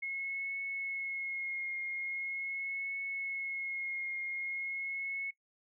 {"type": "tone with vibrato", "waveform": "sine", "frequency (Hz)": 2169, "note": "C#7", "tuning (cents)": -38, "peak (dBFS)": -35, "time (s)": [0.02, 5.31], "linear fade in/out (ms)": 10, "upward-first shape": "triangle", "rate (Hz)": 0.42, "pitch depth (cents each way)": 27, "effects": ["noise-tail reverb RT60 0.1 s tail -20 dB re dry"]}